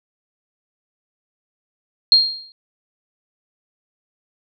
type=tone with exponential decay; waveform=sine; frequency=4225 Hz; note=C8; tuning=16 cents sharp; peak=-5 dBFS; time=2.12-2.52 s; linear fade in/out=1 ms; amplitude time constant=85 ms; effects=none